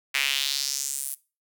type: tone with high-pass filter sweep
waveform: sawtooth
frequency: 138.59 Hz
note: C#3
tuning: in tune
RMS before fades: -28 dBFS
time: 0.14-1.15 s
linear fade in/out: 10 ms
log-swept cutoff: 2200 to 11000 Hz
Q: 2.7
effects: noise-tail reverb RT60 0.3 s tail -20 dB re dry